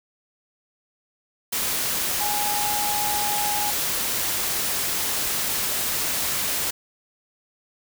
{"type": "tone in noise", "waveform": "sine", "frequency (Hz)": 830.6, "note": "G#5", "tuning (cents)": 0, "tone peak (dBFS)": -26, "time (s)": [2.2, 3.71], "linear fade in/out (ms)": 10, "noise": "white", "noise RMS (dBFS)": -25, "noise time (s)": [1.52, 6.71], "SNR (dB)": -4, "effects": []}